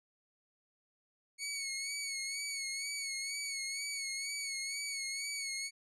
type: tone with vibrato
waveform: 15% pulse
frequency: 2217 Hz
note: C#7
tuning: in tune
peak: -30 dBFS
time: 1.38-5.71 s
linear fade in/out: 50 ms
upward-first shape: sine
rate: 2.1 Hz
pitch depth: 51 cents each way
effects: resampled to 24000 Hz